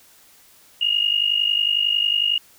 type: tone pair together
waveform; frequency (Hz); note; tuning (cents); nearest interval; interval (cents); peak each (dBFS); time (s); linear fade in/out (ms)
sine; 2830 / 2881; F7 / F#7; +22 / -47; unison; 31; -20; 0.81-2.38; 5
effects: white hiss -52 dBFS RMS until 2.58 s